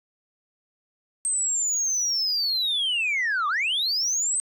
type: linear two-way sweep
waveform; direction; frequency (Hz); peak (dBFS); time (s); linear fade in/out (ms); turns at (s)
sine; down then up; 8372 to 1136 to 8372; -20; 1.25-4.4; 0; 3.48
effects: tanh soft clip ceiling -20 dBFS